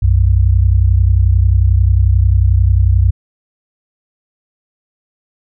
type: tone pair together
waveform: sine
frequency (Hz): 62.67 / 93.9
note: B1 / F#2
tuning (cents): +26 / +26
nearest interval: perfect fifth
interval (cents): 700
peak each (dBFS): -10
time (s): 0.02-3.11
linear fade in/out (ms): 10
effects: none